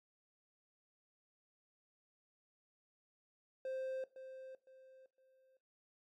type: tone with echo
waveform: triangle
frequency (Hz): 524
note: C5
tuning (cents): +2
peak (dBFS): -37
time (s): 3.65-4.04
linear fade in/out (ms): 2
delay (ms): 510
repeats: 3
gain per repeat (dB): -10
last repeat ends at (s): 5.57
effects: noise-tail reverb RT60 0.3 s tail -17 dB re dry + MP3 96 kbps